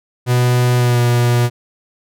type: tone with pitch glide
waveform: 45% pulse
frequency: 123.47 to 120.72 Hz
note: B2 to B2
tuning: 0 to -39 cents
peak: -11 dBFS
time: 0.26-1.5 s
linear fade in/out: 50 ms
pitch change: -39 cents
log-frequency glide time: 0.77-1 s
effects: none